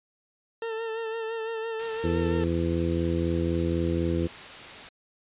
40% pulse tone with vibrato, 450 Hz, A4, 39 cents sharp, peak -29 dBFS, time 0.62-2.44 s, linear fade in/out 2 ms, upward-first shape sine, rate 5.9 Hz, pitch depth 35 cents each way
white noise, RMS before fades -41 dBFS, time 1.79-4.89 s, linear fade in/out 5 ms
harmonic tone, 84 Hz, E2, 33 cents sharp, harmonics 1 / 2 / 3 / 4 / 5 / 6, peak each -29 / -30 / -33 / -28 / -36 / -34 dBFS, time 2.03-4.28 s, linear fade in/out 20 ms
effects resampled to 8000 Hz

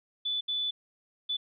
sine tone bursts at uneven times, 3480 Hz, A7, 20 cents flat, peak -28 dBFS, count 3, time 0.25-0.41 / 0.48-0.71 / 1.29-1.37 s, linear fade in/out 10 ms, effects none

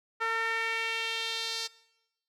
sawtooth tone with band-pass filter sweep, 453.1 Hz, A#4, 49 cents flat, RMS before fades -32 dBFS, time 0.2-1.68 s, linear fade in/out 20 ms, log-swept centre 1500 to 4800 Hz, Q 2.4, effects noise-tail reverb RT60 0.9 s tail -20 dB re dry

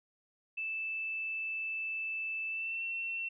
sine tone with pitch glide, 2637 to 2703 Hz, E7 to E7, 0 to +43 cents, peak -34 dBFS, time 0.57-3.29 s, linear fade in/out 10 ms, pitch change +43 cents, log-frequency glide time 2.48-2.85 s, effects none

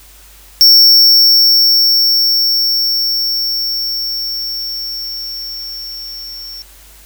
square tone with level ramp, 5460 Hz, F8, 40 cents flat, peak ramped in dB -3 to -27 dBFS, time 0.61-6.62 s, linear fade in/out 0 ms, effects added 50 Hz sine -42 dBFS peak until 7.05 s + white hiss -42 dBFS RMS until 7.05 s

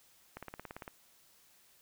click train, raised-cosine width 0.5 ms, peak -28 dBFS, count 10, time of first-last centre 0.37-0.878 s, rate 17.7 Hz, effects white hiss -65 dBFS RMS until 1.81 s

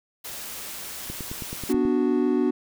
white noise, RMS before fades -36 dBFS, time 0.24-1.73 s, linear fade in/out 10 ms
click train, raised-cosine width 3 ms, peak -21 dBFS, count 8, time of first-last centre 1.1-1.852 s, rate 9.31 Hz
triangle chord, B minor, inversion none, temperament equal, 246.9 / 293.7 / 370 Hz, B3 / D4 / F#4, 0 / 0 / 0 cents, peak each -22 dBFS, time 1.69-2.51 s, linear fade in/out 10 ms
effects none

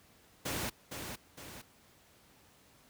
pink noise with echo, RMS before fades -36 dBFS, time 0.45-0.7 s, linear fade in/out 10 ms, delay 460 ms, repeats 2, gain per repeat -6 dB, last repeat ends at 1.62 s, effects pink hiss -63 dBFS RMS until 2.89 s + high-pass 60 Hz 12 dB/octave

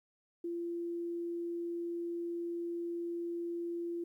sine tone, 342.3 Hz, F4, 35 cents flat, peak -35 dBFS, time 0.44-4.04 s, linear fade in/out 5 ms, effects 12-bit

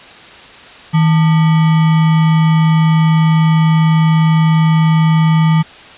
sine tone with sample-and-hold, 160 Hz, D#3, 49 cents sharp, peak -7 dBFS, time 0.93-5.63 s, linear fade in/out 20 ms, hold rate 1050 Hz, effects white hiss -36 dBFS RMS until 5.97 s + resampled to 8000 Hz

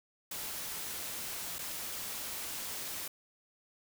white noise with dropouts, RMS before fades -40 dBFS, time 0.31-3.08 s, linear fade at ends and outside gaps 5 ms, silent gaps 1.585-1.589 s, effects none

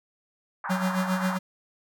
pink band-pass noise, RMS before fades -33 dBFS, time 0.64-1.37 s, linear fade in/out 2 ms, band 770 to 1700 Hz, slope 48 dB/octave
square tone with tremolo, 186 Hz, F#3, 9 cents sharp, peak -23 dBFS, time 0.69-1.39 s, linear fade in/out 20 ms, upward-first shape sine, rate 7.4 Hz, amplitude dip 65%
effects none

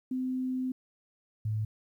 sine tone pair in turn, 256.9 / 108.01 Hz, C4 / A2, -32 / -32 cents, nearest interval octave + minor third, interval 1500 cents, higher first, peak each -29 / -28 dBFS, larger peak second, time 0.11-0.72 / 1.45-1.65 s, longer first, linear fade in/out 5 ms, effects 11-bit

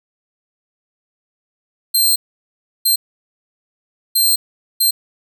15% pulse tone bursts at uneven times, 4162 Hz, C8, 10 cents flat, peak -5 dBFS, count 4, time 1.94-2.16 / 2.85-2.96 / 4.15-4.36 / 4.8-4.91 s, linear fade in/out 10 ms, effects none

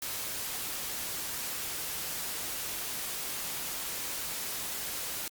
white noise, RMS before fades -36 dBFS, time 0.02-5.28 s, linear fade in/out 2 ms, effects Opus 48 kbps

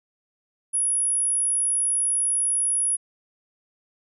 sine tone, 10320 Hz, E9, 38 cents flat, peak -20 dBFS, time 0.73-2.97 s, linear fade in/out 20 ms, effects none

